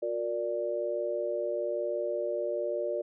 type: chord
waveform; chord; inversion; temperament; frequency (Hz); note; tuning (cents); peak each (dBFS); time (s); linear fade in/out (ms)
sine; Gb augmented; none; equal with one note detuned; 361.1 / 466.2 / 587.3; Gb4 / Bb4 / D5; -42 / 0 / 0; -35 / -35 / -31; 0.02-3.02; 10
effects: none